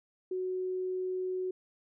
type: tone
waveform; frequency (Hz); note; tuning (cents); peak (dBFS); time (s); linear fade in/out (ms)
sine; 370; F#4; 0; -31; 0.31-1.51; 5
effects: none